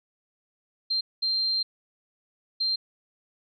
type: tone bursts at uneven times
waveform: sine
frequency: 4165 Hz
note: C8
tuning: 9 cents flat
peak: -23 dBFS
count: 3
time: 0.9-1.01 / 1.22-1.63 / 2.6-2.76 s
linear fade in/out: 10 ms
effects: none